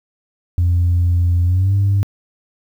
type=tone with pitch glide; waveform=sine; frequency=87.3 to 99.13 Hz; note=F2 to G2; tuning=0 to +20 cents; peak=-10 dBFS; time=0.58-2.03 s; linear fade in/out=0 ms; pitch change=+220 cents; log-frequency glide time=1.44-1.74 s; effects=tanh soft clip ceiling -9 dBFS + 8-bit